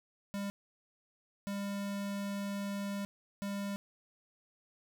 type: tone bursts at uneven times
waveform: square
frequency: 200.3 Hz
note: G3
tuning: 38 cents sharp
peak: -36 dBFS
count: 3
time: 0.34-0.5 / 1.47-3.05 / 3.42-3.76 s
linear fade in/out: 0 ms
effects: none